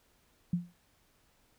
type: tone with exponential decay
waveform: sine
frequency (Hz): 174.61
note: F3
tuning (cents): 0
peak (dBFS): -24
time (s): 0.53-0.73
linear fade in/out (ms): 5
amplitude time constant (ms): 42
effects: pink hiss -69 dBFS RMS until 1.58 s